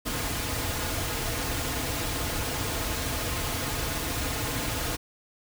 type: noise with comb filter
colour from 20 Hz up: pink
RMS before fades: -30 dBFS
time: 0.05-4.97 s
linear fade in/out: 20 ms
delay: 5.2 ms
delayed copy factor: -0.6
effects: none